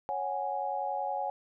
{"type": "chord", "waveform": "sine", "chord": "C# suspended fourth", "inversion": "none", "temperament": "equal", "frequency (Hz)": [554.4, 740, 830.6], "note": ["C#5", "F#5", "G#5"], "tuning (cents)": [0, 0, 0], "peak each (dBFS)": [-37, -35, -33], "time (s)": [0.09, 1.3], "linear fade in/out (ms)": 0, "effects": []}